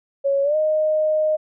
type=tone with pitch glide; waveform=sine; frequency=554.4 to 618.7 Hz; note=C#5 to D#5; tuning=0 to -10 cents; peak=-16 dBFS; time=0.24-1.37 s; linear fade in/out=20 ms; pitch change=+190 cents; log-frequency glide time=0.43-0.56 s; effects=none